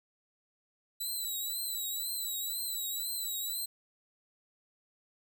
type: tone with vibrato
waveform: 5% pulse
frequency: 3951 Hz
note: B7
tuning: in tune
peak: -27 dBFS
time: 1-3.66 s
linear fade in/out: 10 ms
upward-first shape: triangle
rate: 2 Hz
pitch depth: 83 cents each way
effects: none

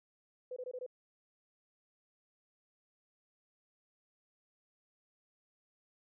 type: tone bursts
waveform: sine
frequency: 503 Hz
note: B4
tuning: 32 cents sharp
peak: -39 dBFS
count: 5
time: 0.51-0.864 s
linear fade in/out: 5 ms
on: 54 ms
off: 21 ms
effects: none

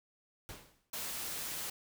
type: noise with exponential decay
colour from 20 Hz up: pink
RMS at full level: -44 dBFS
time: 0.49-0.9 s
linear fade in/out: 0 ms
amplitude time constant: 87 ms
type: noise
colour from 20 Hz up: white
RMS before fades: -40 dBFS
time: 0.93-1.7 s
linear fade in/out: 5 ms
effects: none

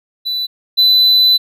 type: tone pair in turn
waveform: triangle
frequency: 3980 / 4002 Hz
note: B7 / B7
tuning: +13 / +22 cents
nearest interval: unison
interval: 9 cents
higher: second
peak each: -15 / -6 dBFS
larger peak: second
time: 0.25-0.47 / 0.77-1.38 s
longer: second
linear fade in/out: 20 ms
effects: none

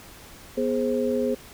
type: tone cluster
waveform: sine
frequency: 245.1 / 417.8 / 525 Hz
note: B3 / G#4 / C5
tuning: -13 / +10 / +6 cents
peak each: -26 dBFS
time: 0.57-1.35 s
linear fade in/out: 10 ms
effects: pink hiss -46 dBFS RMS until 1.53 s

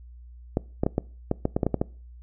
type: clicks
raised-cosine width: 2 ms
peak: -9 dBFS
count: 11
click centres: 0.571 / 0.835 / 0.865 / 0.981 / 1.314 / 1.454 / 1.565 / 1.632 / 1.666 / 1.743 / 1.815 s
effects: noise-tail reverb RT60 0.4 s tail -23 dB re dry + added 60 Hz sine -43 dBFS peak until 2.22 s

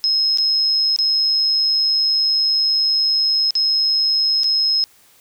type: tone with dropouts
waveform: sine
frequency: 5150 Hz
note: E8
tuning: 41 cents flat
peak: -14 dBFS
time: 0.04-4.84 s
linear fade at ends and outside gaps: 0 ms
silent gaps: 0.374-0.384 / 0.962-0.988 / 3.507-3.553 / 4.434-4.442 s
effects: white hiss -52 dBFS RMS until 5.2 s

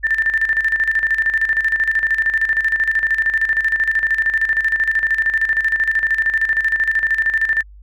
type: tone with tremolo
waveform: sine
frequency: 1783 Hz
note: A6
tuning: 22 cents sharp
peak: -12 dBFS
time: 0.03-7.63 s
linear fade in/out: 20 ms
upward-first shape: square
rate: 13 Hz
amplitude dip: 65%
effects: added 50 Hz sine -38 dBFS peak until 7.82 s

